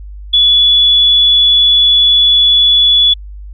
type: tone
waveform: sine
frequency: 3422 Hz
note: A7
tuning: 49 cents flat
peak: -5 dBFS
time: 0.33-3.14 s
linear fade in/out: 10 ms
effects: added 50 Hz sine -26 dBFS peak until 3.53 s